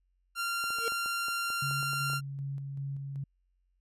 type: tone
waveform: sawtooth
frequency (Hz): 1384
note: F6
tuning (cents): -16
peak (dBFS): -27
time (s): 0.35-2.21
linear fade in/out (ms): 50
type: clicks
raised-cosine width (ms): 1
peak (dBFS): -33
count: 12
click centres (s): 0.64 / 0.705 / 0.786 / 0.921 / 1.06 / 1.284 / 1.503 / 1.711 / 1.829 / 1.933 / 2.1 / 2.134
type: tone with exponential growth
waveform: square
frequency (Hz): 459.8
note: A#4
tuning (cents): -24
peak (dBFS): -30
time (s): 0.71-0.88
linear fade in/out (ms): 0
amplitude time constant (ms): 35
type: tone with tremolo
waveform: sine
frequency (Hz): 138.59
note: C#3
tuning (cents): 0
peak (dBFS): -33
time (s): 1.62-3.24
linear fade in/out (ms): 5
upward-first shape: square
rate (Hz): 2.6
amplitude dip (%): 30
effects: added 45 Hz sine -70 dBFS peak until 3.8 s + resampled to 32000 Hz